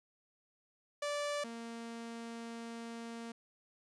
sawtooth tone pair in turn, 583 / 231.4 Hz, D5 / A#3, -13 / -13 cents, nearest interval octave + major third, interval 1600 cents, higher first, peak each -31 / -39 dBFS, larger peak first, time 1.02-1.44 / 1.44-3.32 s, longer second, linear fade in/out 5 ms, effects resampled to 22050 Hz

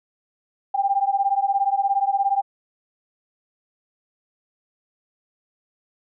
sine beating tone pair, 784 / 801 Hz, G5 / G5, 0 / +37 cents, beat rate 17 Hz, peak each -21 dBFS, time 0.74-2.42 s, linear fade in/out 10 ms, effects none

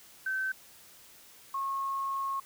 sine tone pair in turn, 1540 / 1088.9 Hz, G6 / C#6, -31 / -31 cents, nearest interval tritone, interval 600 cents, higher first, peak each -29 / -30 dBFS, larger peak first, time 0.26-0.52 / 1.54-2.4 s, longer second, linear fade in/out 5 ms, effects white hiss -55 dBFS RMS until 2.45 s

